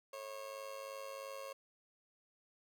30% pulse tone with amplitude modulation, 544 Hz, C#5, 33 cents flat, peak -39 dBFS, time 0.13-1.53 s, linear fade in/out 5 ms, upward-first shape sine, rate 103 Hz, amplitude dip 65%, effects none

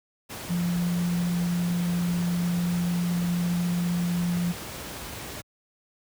sine tone in noise, 174.61 Hz, F3, in tune, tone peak -23 dBFS, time 0.49-4.53 s, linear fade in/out 20 ms, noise pink, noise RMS -37 dBFS, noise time 0.29-5.42 s, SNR +11 dB, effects high-pass 60 Hz 12 dB/octave

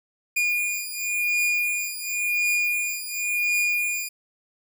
45% pulse beating tone pair, 2433 / 2433.93 Hz, D#7 / D#7, -39 / -39 cents, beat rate 0.93 Hz, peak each -25 / -26 dBFS, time 0.36-4.09 s, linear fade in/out 10 ms, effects none

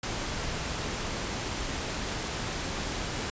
pink noise, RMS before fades -33 dBFS, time 0.03-3.3 s, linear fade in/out 2 ms, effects resampled to 16000 Hz

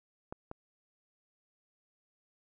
clicks, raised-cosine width 1 ms, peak -26 / -27 dBFS, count 2, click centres 0.325 / 0.514 s, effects none

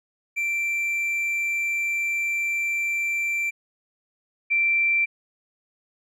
triangle / sine tone pair in turn, 2349 / 2349 Hz, D7 / D7, 0 / 0 cents, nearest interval unison, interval 0 cents, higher neither, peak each -21 / -18 dBFS, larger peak second, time 0.36-3.51 / 4.5-5.06 s, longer first, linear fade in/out 20 ms, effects none

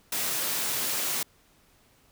white high-pass noise, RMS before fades -29 dBFS, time 0.12-1.23 s, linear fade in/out 5 ms, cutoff 120 Hz, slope 12 dB/octave, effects pink hiss -62 dBFS RMS until 2.11 s

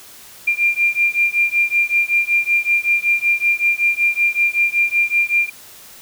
sine beating tone pair, 2387 / 2392.3 Hz, D7 / D7, +28 / +31 cents, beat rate 5.3 Hz, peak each -17 dBFS, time 0.47-5.5 s, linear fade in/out 10 ms, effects white hiss -41 dBFS RMS until 6.01 s

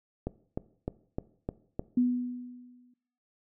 click train, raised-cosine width 2 ms, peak -18 dBFS, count 6, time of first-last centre 0.27-1.794 s, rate 3.28 Hz
sine tone with exponential decay, 246.9 Hz, B3, in tune, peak -20 dBFS, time 1.97-2.94 s, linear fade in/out 5 ms, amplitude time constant 210 ms
effects noise-tail reverb RT60 0.6 s tail -19 dB re dry

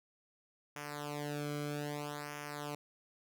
sawtooth tone with flanger, 146.83 Hz, D3, in tune, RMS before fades -41 dBFS, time 0.76-2.75 s, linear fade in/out 2 ms, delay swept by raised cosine 0.24 to 1.11 ms, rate 0.62 Hz, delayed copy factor -0.9, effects none

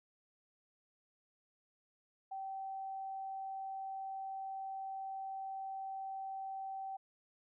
sine tone, 773 Hz, G5, 24 cents flat, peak -40 dBFS, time 2.31-6.97 s, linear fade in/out 10 ms, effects none

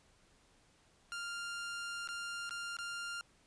sawtooth tone with dropouts, 1396.9 Hz, F6, in tune, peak -36 dBFS, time 1.12-3.21 s, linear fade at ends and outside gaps 0 ms, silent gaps 2.075-2.088 / 2.494-2.508 / 2.768-2.787 s, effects pink hiss -68 dBFS RMS until 3.46 s + resampled to 22050 Hz

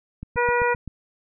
click train, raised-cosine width 5 ms, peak -21 dBFS, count 6, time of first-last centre 0.23-0.877 s, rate 7.73 Hz
harmonic tone, 483.1 Hz, B4, 38 cents flat, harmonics 1 / 2 / 3 / 4 / 5, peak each -22 / -23 / -26 / -28 / -30 dBFS, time 0.36-0.75 s, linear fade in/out 20 ms
effects none

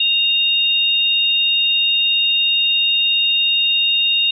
sine tone pair together, 2794 / 3711 Hz, F7 / A#7, 0 / -9 cents, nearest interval perfect fourth, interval 491 cents, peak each -16 dBFS, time 0-4.31 s, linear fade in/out 5 ms, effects none

